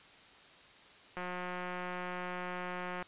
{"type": "click train", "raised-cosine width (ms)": 0.5, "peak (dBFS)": -25, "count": 335, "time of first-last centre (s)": [1.17, 3.026], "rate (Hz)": 180, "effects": ["white hiss -57 dBFS RMS until 3.07 s", "resampled to 8000 Hz"]}